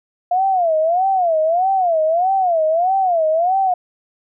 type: tone with vibrato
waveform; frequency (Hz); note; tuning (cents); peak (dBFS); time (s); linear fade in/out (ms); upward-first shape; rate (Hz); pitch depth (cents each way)
sine; 697; F5; -4; -13; 0.31-3.74; 5; sine; 1.6; 190
effects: none